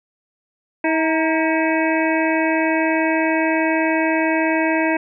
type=harmonic tone with a mistuned harmonic; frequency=321.2 Hz; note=E4; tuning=45 cents flat; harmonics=1 / 2 / 3 / 5 / 6 / 7 / 8; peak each=-19 / -22 / -24 / -26 / -27 / -27 / -28 dBFS; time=0.84-4.97 s; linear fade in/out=5 ms; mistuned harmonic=3; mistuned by=-57 cents; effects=none